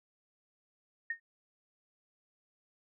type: tone with exponential decay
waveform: sine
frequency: 1843 Hz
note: A#6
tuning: 20 cents flat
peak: -29 dBFS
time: 1.1-1.2 s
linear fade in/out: 5 ms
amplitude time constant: 21 ms
effects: none